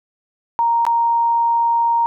sine tone with dropouts, 932 Hz, A#5, 1 cent flat, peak -13 dBFS, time 0.59-2.06 s, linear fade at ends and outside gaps 0 ms, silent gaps 0.852-0.866 s, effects none

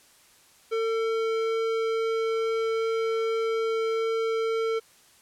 sine tone with tanh clipping, 449.8 Hz, A4, 38 cents sharp, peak -26 dBFS, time 0.71-4.8 s, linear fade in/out 20 ms, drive 16 dB, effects white hiss -57 dBFS RMS until 5.21 s + low-pass 11000 Hz 12 dB/octave

